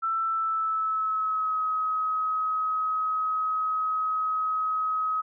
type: tone with pitch glide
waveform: sine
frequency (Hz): 1331 to 1270.9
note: E6 to D#6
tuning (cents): +16 to +36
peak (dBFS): -24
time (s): 0.02-5.22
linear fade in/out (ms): 20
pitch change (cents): -80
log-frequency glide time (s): 0.24-1.6
effects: none